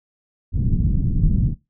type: low-pass noise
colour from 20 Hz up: pink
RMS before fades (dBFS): -18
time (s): 0.52-1.55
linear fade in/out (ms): 50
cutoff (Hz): 210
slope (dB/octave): 24
effects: noise-tail reverb RT60 0.2 s tail -18 dB re dry